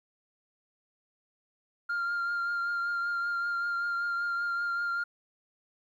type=tone with vibrato; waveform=sine; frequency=1396.9 Hz; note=F6; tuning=in tune; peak=-26 dBFS; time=1.89-5.04 s; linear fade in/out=10 ms; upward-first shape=triangle; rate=5.2 Hz; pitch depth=22 cents each way; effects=tanh soft clip ceiling -27 dBFS + 11-bit